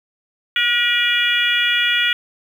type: harmonic tone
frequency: 480 Hz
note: B4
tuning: 49 cents flat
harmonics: 3 / 4 / 5 / 6 / 7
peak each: -21 / -21 / -21 / -21 / -21 dBFS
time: 0.56-2.13 s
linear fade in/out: 2 ms
effects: 7-bit